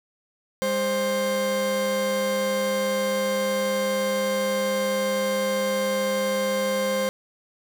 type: tone pair together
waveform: 40% pulse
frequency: 201.7 / 526 Hz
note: G3 / C5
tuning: +50 / +9 cents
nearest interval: octave + perfect fourth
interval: 1659 cents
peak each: -29 / -22 dBFS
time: 0.62-7.09 s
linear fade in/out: 0 ms
effects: none